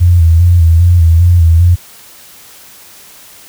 sine tone with vibrato, 84.9 Hz, F2, 48 cents flat, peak -3 dBFS, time 0-1.76 s, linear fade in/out 20 ms, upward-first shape square, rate 2.5 Hz, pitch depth 53 cents each way, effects white hiss -37 dBFS RMS until 3.48 s

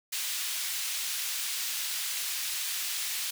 pink high-pass noise, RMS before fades -33 dBFS, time 0.12-3.31 s, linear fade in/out 10 ms, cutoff 2800 Hz, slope 12 dB/octave, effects none

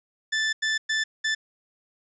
sawtooth tone bursts at uneven times, 1758 Hz, A6, 2 cents flat, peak -19 dBFS, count 4, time 0.32-0.53 / 0.62-0.78 / 0.89-1.04 / 1.24-1.35 s, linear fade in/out 10 ms, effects resampled to 16000 Hz + 9-bit

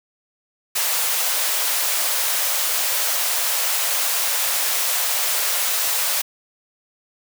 white high-pass noise, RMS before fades -21 dBFS, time 0.75-6.22 s, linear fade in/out 10 ms, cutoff 490 Hz, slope 48 dB/octave, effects none

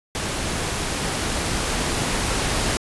pink noise with level ramp, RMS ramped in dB -26 to -22 dBFS, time 0.15-2.77 s, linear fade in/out 0 ms, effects resampled to 24000 Hz

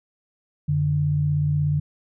sine tone pair together, 90.62 / 147.2 Hz, F#2 / D3, -36 / +4 cents, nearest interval minor sixth, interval 840 cents, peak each -27 / -19 dBFS, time 0.68-1.8 s, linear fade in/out 10 ms, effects none

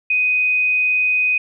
sine tone, 2499 Hz, D#7, 7 cents sharp, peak -14 dBFS, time 0.1-1.38 s, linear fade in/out 5 ms, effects none

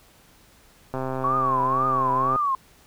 click train, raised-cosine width 1 ms, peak -15 dBFS, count 187, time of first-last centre 0.94-2.36 s, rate 131 Hz
sine tone with vibrato, 1100 Hz, C#6, 14 cents flat, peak -20 dBFS, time 1.24-2.55 s, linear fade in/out 2 ms, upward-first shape triangle, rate 2 Hz, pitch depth 210 cents each way
effects pink hiss -55 dBFS RMS until 2.86 s

